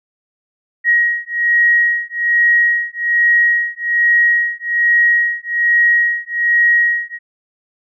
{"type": "beating tone pair", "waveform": "sine", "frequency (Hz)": [1892, 1893.2], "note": ["A#6", "A#6"], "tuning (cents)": [25, 26], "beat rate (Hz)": 1.2, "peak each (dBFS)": -14, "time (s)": [0.84, 7.19], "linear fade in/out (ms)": 50, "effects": []}